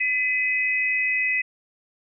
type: tone pair together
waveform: sine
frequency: 2012 / 2535 Hz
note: B6 / D#7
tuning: +32 / +32 cents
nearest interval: major third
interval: 400 cents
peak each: -23 dBFS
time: 0-1.42 s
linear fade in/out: 10 ms
effects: none